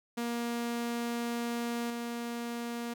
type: tone with level steps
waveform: sawtooth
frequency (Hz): 236.2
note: A#3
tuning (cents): +23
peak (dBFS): -28 / -31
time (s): 0.17-2.94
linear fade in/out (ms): 10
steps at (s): 1.9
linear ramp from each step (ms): 2
effects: none